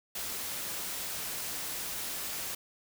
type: noise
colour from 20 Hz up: white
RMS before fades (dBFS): -37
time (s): 0.15-2.55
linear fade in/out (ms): 5
effects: none